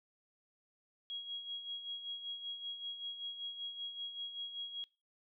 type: tone with tremolo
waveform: sine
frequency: 3300 Hz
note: G#7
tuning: 12 cents flat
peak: -38 dBFS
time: 1.1-4.84 s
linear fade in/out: 0 ms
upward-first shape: sine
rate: 5.2 Hz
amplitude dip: 60%
effects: noise-tail reverb RT60 0.3 s tail -24 dB re dry